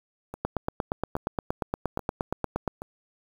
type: two click trains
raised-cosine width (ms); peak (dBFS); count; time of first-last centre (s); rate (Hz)
1; -12 / -22; 20 / 4; 0.45-2.677 / 0.34-2.819; 8.53 / 1.21
effects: 7-bit